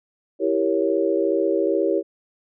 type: chord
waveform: sine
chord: E diminished seventh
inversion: none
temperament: equal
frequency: 329.6 / 392 / 466.2 / 554.4 Hz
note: E4 / G4 / Bb4 / Db5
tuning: 0 / 0 / 0 / 0 cents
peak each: -23 / -22 / -25 / -24 dBFS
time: 0.39-2.03 s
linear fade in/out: 50 ms
effects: none